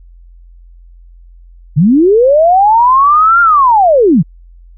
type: linear two-way sweep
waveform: sine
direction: up then down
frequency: 130.81 to 1412 to 130.81 Hz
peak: -4 dBFS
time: 1.76-4.23 s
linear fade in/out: 20 ms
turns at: 3.41 s
effects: added 43 Hz sine -35 dBFS peak until 4.77 s